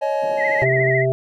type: chord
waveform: triangle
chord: C# suspended second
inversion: none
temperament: equal with one note detuned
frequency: 554.4 / 622.3 / 849.5 Hz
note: C#5 / D#5 / G#5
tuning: 0 / 0 / +39 cents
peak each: -20 / -21 / -22 dBFS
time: 0.01-0.65 s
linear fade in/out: 20 ms
type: band-pass noise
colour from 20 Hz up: white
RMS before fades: -38 dBFS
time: 0.22-0.91 s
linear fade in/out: 5 ms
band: 160 to 600 Hz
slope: 24 dB/octave
type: tone with vibrato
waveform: sine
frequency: 1975.5 Hz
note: B6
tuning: in tune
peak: -19 dBFS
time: 0.37-1.06 s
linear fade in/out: 50 ms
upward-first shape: sine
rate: 14 Hz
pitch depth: 88 cents each way
type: harmonic tone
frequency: 130.81 Hz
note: C3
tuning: in tune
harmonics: 1 / 3 / 5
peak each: -20 / -20 / -20 dBFS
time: 0.62-1.12 s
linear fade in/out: 0 ms
effects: none